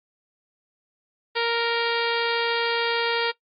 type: harmonic tone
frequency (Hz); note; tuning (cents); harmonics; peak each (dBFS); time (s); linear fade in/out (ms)
466.2; A#4; 0; 1 / 2 / 3 / 4 / 5 / 6 / 7 / 8 / 9 / 10; -25 / -28 / -30 / -31 / -32 / -33 / -33 / -34 / -35 / -35; 1.35-3.32; 20
effects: noise-tail reverb RT60 0.1 s tail -19 dB re dry + MP3 32 kbps